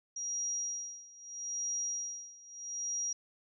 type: tone with tremolo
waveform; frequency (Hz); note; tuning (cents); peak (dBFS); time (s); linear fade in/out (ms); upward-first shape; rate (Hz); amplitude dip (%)
sine; 5720; F8; +41; -32; 0.16-3.13; 5; sine; 0.78; 90
effects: none